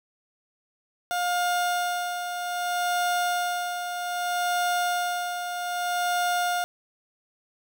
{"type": "tone with tremolo", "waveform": "30% pulse", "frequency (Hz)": 710, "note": "F5", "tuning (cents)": 28, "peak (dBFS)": -20, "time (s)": [1.11, 6.64], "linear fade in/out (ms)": 0, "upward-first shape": "sine", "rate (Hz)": 0.63, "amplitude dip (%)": 55, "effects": []}